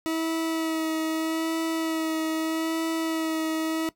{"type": "tone with vibrato", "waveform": "40% pulse", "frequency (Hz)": 321.9, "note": "E4", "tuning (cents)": -41, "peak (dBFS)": -24, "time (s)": [0.06, 3.89], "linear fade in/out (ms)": 0, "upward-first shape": "sine", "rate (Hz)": 0.8, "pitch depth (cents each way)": 19, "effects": ["noise-tail reverb RT60 0.1 s tail -17 dB re dry"]}